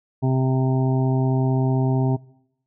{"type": "harmonic tone", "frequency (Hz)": 130.81, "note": "C3", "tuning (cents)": 0, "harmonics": [1, 2, 3, 5, 6, 7], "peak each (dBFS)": [-18, -24, -28, -32, -34, -35], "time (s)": [0.22, 2.17], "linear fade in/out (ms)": 20, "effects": ["noise-tail reverb RT60 0.8 s tail -23 dB re dry"]}